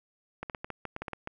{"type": "clicks", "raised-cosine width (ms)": 0.5, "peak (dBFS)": -21, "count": 11, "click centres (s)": [0.43, 0.498, 0.548, 0.645, 0.703, 0.853, 0.964, 1.02, 1.082, 1.133, 1.274], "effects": []}